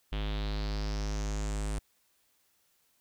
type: tone with low-pass filter sweep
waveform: square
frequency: 51.8 Hz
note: G#1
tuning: 4 cents flat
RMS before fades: -33 dBFS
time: 0.12-1.79 s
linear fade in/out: 5 ms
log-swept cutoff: 3200 to 9000 Hz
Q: 4.3
effects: white hiss -71 dBFS RMS until 3 s